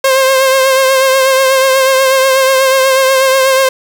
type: tone with vibrato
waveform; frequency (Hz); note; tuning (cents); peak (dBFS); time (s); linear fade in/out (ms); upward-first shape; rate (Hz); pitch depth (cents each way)
sawtooth; 530; C5; +22; -3; 0.04-3.69; 5; triangle; 8.2; 39
effects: 7-bit